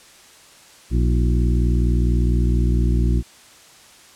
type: harmonic tone with a mistuned harmonic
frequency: 59.8 Hz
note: A#1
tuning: 45 cents sharp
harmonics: 1 / 2 / 3 / 4 / 5 / 6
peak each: -16 / -22 / -26 / -28 / -30 / -32 dBFS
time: 0.9-3.23 s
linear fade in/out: 50 ms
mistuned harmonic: 5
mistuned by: +87 cents
effects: white hiss -47 dBFS RMS until 4.15 s + low-pass 9000 Hz 12 dB/octave